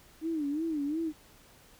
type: tone with vibrato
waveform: sine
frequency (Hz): 305.6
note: D#4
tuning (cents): -31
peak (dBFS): -29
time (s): 0.21-1.13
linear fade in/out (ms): 50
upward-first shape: sine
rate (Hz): 2.8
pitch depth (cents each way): 140
effects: pink hiss -58 dBFS RMS until 1.79 s